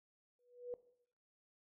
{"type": "tone with exponential growth", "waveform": "sine", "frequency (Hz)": 489.1, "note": "B4", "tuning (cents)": -17, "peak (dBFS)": -38, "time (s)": [0.39, 0.74], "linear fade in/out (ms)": 1, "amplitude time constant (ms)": 74, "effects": ["noise-tail reverb RT60 0.7 s tail -18 dB re dry"]}